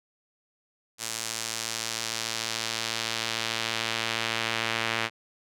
sawtooth tone with band-pass filter sweep, 113.6 Hz, A#2, 44 cents flat, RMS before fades -31 dBFS, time 0.98-5.1 s, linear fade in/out 50 ms, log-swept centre 7400 to 2400 Hz, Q 1.1, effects none

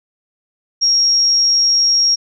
sine tone, 5588 Hz, F8, in tune, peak -10 dBFS, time 0.81-2.16 s, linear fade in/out 20 ms, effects none

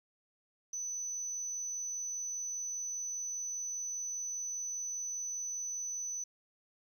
sine tone with amplitude modulation, 6000 Hz, F#8, 23 cents sharp, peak -33 dBFS, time 0.73-6.24 s, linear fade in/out 5 ms, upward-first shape sine, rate 85 Hz, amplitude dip 30%, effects tanh soft clip ceiling -33 dBFS + 11-bit

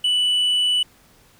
sine tone with tanh clipping, 2968 Hz, F#7, 5 cents sharp, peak -17 dBFS, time 0.04-0.83 s, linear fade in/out 5 ms, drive 3 dB, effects pink hiss -54 dBFS RMS until 1.39 s

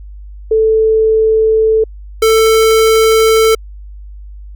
sine / square tone pair in turn, 440.3 / 443.9 Hz, A4 / A4, +1 / +15 cents, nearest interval unison, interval 14 cents, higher second, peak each -7 dBFS, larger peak neither, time 0.51-1.84 / 2.22-3.55 s, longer neither, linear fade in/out 5 ms, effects added 50 Hz sine -28 dBFS peak until 4.55 s

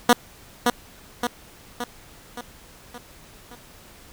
10% pulse tone with echo, 241.9 Hz, B3, 36 cents flat, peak -3 dBFS, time 0.09-0.13 s, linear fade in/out 2 ms, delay 570 ms, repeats 6, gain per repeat -5 dB, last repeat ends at 3.55 s, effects pink hiss -48 dBFS RMS until 4.12 s

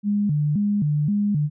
sine tone with vibrato, 174.61 Hz, F3, in tune, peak -18 dBFS, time 0.03-1.5 s, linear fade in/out 50 ms, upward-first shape square, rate 1.9 Hz, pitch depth 280 cents each way, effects none

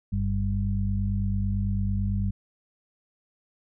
harmonic tone, 49 Hz, G1, in tune, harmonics 1 / 2 / 4, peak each -28 / -26 / -30 dBFS, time 0.12-2.31 s, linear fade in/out 10 ms, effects none

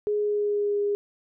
sine tone with pitch glide, 417.4 to 408.6 Hz, G#4 to G#4, +9 to -28 cents, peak -22 dBFS, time 0.07-0.95 s, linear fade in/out 0 ms, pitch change -37 cents, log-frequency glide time 0.18-0.8 s, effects none

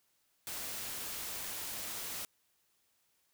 white noise, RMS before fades -41 dBFS, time 0.47-2.25 s, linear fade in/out 0 ms, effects white hiss -75 dBFS RMS until 3.33 s

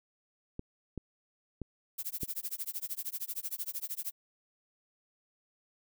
clicks, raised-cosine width 3 ms, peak -25 dBFS, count 4, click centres 0.594 / 0.977 / 1.617 / 2.233 s
violet noise with tremolo, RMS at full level -35 dBFS, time 1.98-4.12 s, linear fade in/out 10 ms, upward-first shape sine, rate 13 Hz, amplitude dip 100%
effects none

